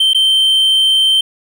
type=tone with dropouts; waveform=triangle; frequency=3117 Hz; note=G7; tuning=11 cents flat; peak=-7 dBFS; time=0-1.21 s; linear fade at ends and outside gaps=5 ms; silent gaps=0.134-0.146 s; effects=none